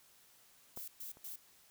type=noise bursts; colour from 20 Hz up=violet; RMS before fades=-46 dBFS; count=3; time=0.76-1.36 s; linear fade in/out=5 ms; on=120 ms; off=120 ms
type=clicks; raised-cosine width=1 ms; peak=-34 / -44 dBFS; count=2; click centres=0.774 / 1.171 s
effects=white hiss -65 dBFS RMS until 1.7 s